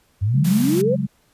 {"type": "exponential sweep", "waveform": "sine", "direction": "up", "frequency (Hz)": [92.5, 554.4], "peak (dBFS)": -16, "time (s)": [0.21, 0.96], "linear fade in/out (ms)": 20}
{"type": "chord", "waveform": "sine", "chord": "C# suspended fourth", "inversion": "none", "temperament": "equal", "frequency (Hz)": [138.59, 185, 207.7], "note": ["C#3", "F#3", "G#3"], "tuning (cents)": [0, 0, 0], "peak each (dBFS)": -24, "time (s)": [0.34, 1.07], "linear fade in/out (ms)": 10}
{"type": "noise", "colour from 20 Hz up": "white", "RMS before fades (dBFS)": -31, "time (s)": [0.44, 0.82], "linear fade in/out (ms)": 10}
{"effects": ["pink hiss -60 dBFS RMS until 1.33 s", "resampled to 32000 Hz"]}